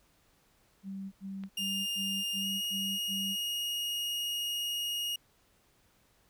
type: tone bursts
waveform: sine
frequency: 194.1 Hz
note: G3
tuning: 17 cents flat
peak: -37 dBFS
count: 7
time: 0.83-3.364 s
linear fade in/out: 50 ms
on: 290 ms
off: 84 ms
type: clicks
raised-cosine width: 0.3 ms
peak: -34 / -43 dBFS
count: 2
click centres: 1.437 / 2.646 s
type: tone with pitch glide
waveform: 40% pulse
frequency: 2823 to 2867 Hz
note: F7 to F7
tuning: +18 to +45 cents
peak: -31 dBFS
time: 1.57-5.16 s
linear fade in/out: 5 ms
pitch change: +27 cents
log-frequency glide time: 2.4-2.45 s
effects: pink hiss -68 dBFS RMS until 6.29 s